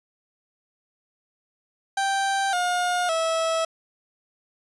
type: tone with pitch steps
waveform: 30% pulse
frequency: 784 / 714.8 / 651.7 Hz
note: G5 / F5 / E5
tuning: 0 / +40 / -20 cents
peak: -19 dBFS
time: 1.97-3.65 s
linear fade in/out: 5 ms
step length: 560 ms
effects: resampled to 24000 Hz